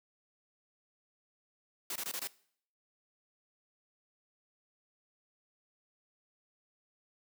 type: noise bursts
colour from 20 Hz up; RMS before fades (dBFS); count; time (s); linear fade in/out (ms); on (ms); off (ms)
white; -38; 5; 1.9-2.273; 2; 57; 22
effects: noise-tail reverb RT60 0.6 s tail -21 dB re dry + high-pass 200 Hz 12 dB/octave